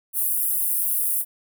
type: high-pass noise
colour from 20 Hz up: pink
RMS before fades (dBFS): -23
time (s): 0.13-1.25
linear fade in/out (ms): 50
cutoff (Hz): 9800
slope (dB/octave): 48
effects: none